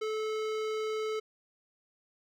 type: tone with hard clipping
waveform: sine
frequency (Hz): 434.3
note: A4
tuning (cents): -23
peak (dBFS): -33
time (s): 0.01-1.2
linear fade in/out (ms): 10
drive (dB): 18
effects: none